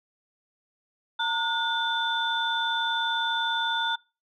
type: tone cluster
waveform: sine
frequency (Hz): 915 / 1447 / 3535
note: A#5 / F#6 / A7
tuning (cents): -32 / -39 / +7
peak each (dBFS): -28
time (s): 1.19-3.96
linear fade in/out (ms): 10
effects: noise-tail reverb RT60 0.3 s tail -25 dB re dry + tanh soft clip ceiling -14 dBFS